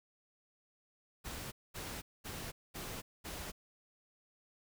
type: noise bursts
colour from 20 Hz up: pink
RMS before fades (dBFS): -44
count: 5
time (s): 1.24-3.52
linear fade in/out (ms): 20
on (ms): 280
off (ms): 220
effects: none